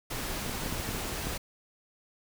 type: noise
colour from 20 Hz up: pink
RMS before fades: -35 dBFS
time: 0.1-1.38 s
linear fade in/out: 10 ms
type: clicks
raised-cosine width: 3 ms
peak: -24 dBFS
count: 8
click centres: 0.463 / 0.495 / 0.662 / 0.726 / 0.799 / 0.89 / 0.948 / 1.27 s
effects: none